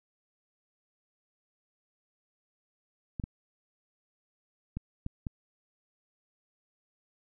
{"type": "clicks", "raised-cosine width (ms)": 5, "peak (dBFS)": -22, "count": 5, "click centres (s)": [3.198, 3.239, 4.77, 5.064, 5.268], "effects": []}